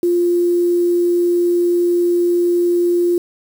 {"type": "tone with quantisation", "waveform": "sine", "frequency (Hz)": 349.2, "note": "F4", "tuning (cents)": 0, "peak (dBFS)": -12, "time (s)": [0.03, 3.18], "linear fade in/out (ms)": 2, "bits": 6, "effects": []}